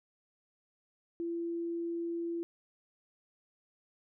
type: tone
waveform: sine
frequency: 338.4 Hz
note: E4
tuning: 45 cents sharp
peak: -33 dBFS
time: 1.2-2.43 s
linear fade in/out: 0 ms
effects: none